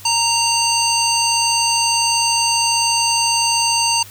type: harmonic tone with a mistuned harmonic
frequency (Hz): 925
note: A#5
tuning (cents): -14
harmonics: 1 / 3 / 5 / 7 / 9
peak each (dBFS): -19 / -21 / -19 / -22 / -23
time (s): 0.05-4.03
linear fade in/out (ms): 5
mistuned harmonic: 7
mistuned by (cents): -65
effects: added 98 Hz sine -42 dBFS peak until 4.1 s + white hiss -40 dBFS RMS until 4.1 s